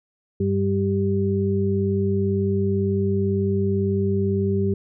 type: harmonic tone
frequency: 98 Hz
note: G2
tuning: in tune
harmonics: 1 / 2 / 4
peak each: -23 / -23 / -23 dBFS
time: 0.4-4.74 s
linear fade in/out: 5 ms
effects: none